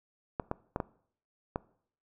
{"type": "clicks", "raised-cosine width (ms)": 1, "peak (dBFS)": -17, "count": 5, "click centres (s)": [0.398, 0.514, 0.761, 0.802, 1.559], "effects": ["noise-tail reverb RT60 0.6 s tail -21 dB re dry"]}